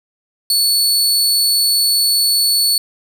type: tone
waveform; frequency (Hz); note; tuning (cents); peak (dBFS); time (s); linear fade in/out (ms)
sawtooth; 4435; C#8; 0; -9; 0.5-2.78; 2
effects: none